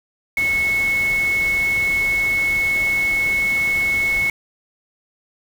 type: tone in noise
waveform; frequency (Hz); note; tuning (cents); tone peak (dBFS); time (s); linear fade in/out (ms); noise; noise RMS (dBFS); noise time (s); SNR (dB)
sine; 2196; C#7; -17; -16; 0.37-4.3; 2; pink; -32; 0.37-4.3; +13
effects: none